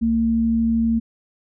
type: tone pair together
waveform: sine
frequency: 64.04 / 228.2 Hz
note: C2 / A#3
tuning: -37 / -37 cents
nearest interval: octave + minor seventh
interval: 2200 cents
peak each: -28 / -16 dBFS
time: 0.01-1 s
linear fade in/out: 20 ms
effects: none